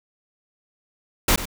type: noise with echo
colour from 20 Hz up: pink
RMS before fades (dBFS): -17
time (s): 1.28-1.36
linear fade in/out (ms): 5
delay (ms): 95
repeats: 1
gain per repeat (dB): -13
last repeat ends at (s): 1.455
effects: none